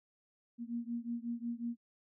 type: beating tone pair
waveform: sine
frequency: 233.5 / 239 Hz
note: A#3 / A#3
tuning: +3 / +43 cents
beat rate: 5.5 Hz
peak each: -39 / -40 dBFS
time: 0.58-1.77 s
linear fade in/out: 50 ms
effects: none